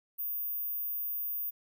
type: tone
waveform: sine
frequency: 14920 Hz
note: A#9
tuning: in tune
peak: -32 dBFS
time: 0.18-1.51 s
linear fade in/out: 20 ms
effects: none